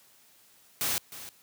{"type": "noise with echo", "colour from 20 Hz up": "white", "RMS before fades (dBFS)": -29, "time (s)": [0.81, 0.98], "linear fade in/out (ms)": 0, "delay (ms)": 310, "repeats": 1, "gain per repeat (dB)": -14, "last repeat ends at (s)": 1.29, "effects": ["white hiss -60 dBFS RMS until 1.42 s", "high-pass 80 Hz 12 dB/octave"]}